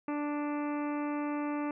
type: harmonic tone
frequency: 293.7 Hz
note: D4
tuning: in tune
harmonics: 1 / 2 / 3 / 4 / 5 / 6 / 7 / 8 / 9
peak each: -32 / -41 / -41 / -43 / -50 / -53 / -51 / -52 / -53 dBFS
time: 0.08-1.71 s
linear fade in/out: 2 ms
effects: none